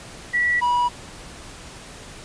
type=tone pair in turn; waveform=sine / triangle; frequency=1944 / 972 Hz; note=B6 / B5; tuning=-28 / -28 cents; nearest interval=octave; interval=1200 cents; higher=first; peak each=-17 / -15 dBFS; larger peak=second; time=0.33-0.61 / 0.61-0.89 s; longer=neither; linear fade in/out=20 ms; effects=pink hiss -40 dBFS RMS until 2.24 s + resampled to 22050 Hz